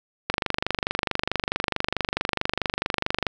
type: click train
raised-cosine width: 0.3 ms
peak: -6 dBFS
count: 74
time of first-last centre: 0.3-3.267 s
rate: 24.6 Hz
effects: none